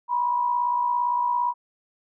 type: tone pair together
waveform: sine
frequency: 969 / 1026.6 Hz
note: B5 / C6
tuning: -33 / -33 cents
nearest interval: minor second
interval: 100 cents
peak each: -21 / -30 dBFS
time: 0.08-1.54 s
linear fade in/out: 50 ms
effects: none